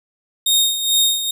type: tone with tremolo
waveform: sawtooth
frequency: 3705 Hz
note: A#7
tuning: 11 cents flat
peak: -9 dBFS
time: 0.46-1.31 s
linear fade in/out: 5 ms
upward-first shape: sine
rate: 2.3 Hz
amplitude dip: 65%
effects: none